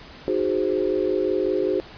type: chord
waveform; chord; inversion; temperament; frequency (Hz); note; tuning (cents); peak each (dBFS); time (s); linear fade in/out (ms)
sine; Ab dominant seventh; second; equal; 311.1 / 370 / 415.3 / 523.3; Eb4 / Gb4 / Ab4 / C5; 0 / 0 / 0 / 0; -28 / -23 / -25 / -27; 0.28-1.8; 0
effects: pink hiss -43 dBFS RMS until 1.97 s + resampled to 11025 Hz